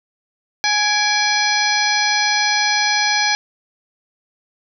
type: harmonic tone with a mistuned harmonic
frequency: 834 Hz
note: G#5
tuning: 7 cents sharp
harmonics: 1 / 2 / 3 / 4 / 5 / 6 / 7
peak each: -21 / -21 / -21 / -27 / -22 / -23 / -26 dBFS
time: 0.64-3.35 s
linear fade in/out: 0 ms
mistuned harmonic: 3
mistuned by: -120 cents
effects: none